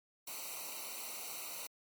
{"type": "noise with comb filter", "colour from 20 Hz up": "white", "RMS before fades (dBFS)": -44, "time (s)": [0.27, 1.67], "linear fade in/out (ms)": 5, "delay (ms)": 0.59, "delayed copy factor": -0.95, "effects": ["MP3 96 kbps"]}